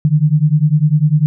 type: beating tone pair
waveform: sine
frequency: 146.5 / 156.5 Hz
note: D3 / D#3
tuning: -4 / +10 cents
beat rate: 10 Hz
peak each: -12 dBFS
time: 0.05-1.26 s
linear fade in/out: 0 ms
effects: none